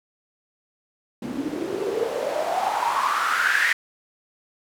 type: noise with band-pass filter sweep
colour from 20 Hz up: white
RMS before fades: -24 dBFS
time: 1.22-3.73 s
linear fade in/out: 5 ms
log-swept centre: 240 to 1900 Hz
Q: 7.8
effects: none

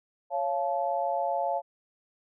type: chord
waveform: sine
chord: Db augmented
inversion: none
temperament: just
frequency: 554.4 / 693 / 866.2 Hz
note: Db5 / F5 / A5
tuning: 0 / -14 / -27 cents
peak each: -31 / -29 / -31 dBFS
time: 0.3-1.62 s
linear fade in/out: 50 ms
effects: none

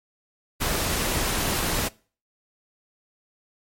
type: noise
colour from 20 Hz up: pink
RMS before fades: -25 dBFS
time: 0.6-1.89 s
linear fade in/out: 20 ms
effects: noise-tail reverb RT60 0.4 s tail -23 dB re dry + MP3 64 kbps

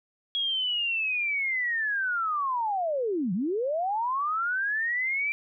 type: linear two-way sweep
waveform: sine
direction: down then up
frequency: 3322 to 167.5 to 2357 Hz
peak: -25 dBFS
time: 0.35-5.32 s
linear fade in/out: 0 ms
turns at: 3.33 s
effects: none

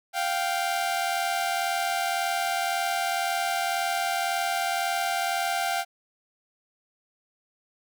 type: tone pair together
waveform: sawtooth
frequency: 698.5 / 780.4 Hz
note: F5 / G5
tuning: 0 / -8 cents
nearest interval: major second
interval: 192 cents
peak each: -24 dBFS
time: 0.13-5.85 s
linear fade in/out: 50 ms
effects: none

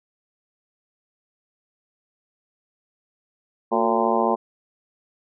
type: harmonic tone with a mistuned harmonic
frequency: 114.1 Hz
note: A#2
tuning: 37 cents flat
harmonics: 2 / 3 / 4 / 5 / 6 / 7 / 8 / 9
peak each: -26 / -26 / -26 / -26 / -26 / -26 / -26 / -26 dBFS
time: 3.71-4.36 s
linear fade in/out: 20 ms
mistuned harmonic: 3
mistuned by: +86 cents
effects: none

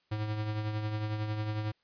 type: tone with tremolo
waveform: square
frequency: 107 Hz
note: A2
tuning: 48 cents flat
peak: -30 dBFS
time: 0.11-1.72 s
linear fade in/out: 10 ms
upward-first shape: triangle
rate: 11 Hz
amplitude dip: 50%
effects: white hiss -73 dBFS RMS until 1.83 s + resampled to 11025 Hz

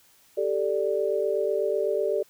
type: chord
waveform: sine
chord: G suspended second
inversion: none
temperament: equal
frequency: 392 / 440 / 587.3 Hz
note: G4 / A4 / D5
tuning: 0 / 0 / 0 cents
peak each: -27 dBFS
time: 0.37-2.23 s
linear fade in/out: 10 ms
effects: white hiss -59 dBFS RMS until 2.29 s

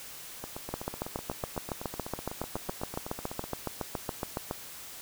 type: two click trains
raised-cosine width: 1 ms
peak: -23 / -17 dBFS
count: 25 / 28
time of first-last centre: 0.44-3.44 / 0.74-4.511 s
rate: 8 / 7.16 Hz
effects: white hiss -45 dBFS RMS until 5.01 s

